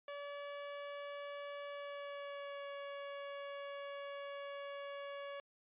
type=tone with pitch glide; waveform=sawtooth; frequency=572 to 563.8 Hz; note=D5 to C#5; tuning=-46 to +29 cents; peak=-40 dBFS; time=0.08-5.4 s; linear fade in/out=2 ms; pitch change=-25 cents; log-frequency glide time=1.68-2.68 s; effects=resampled to 8000 Hz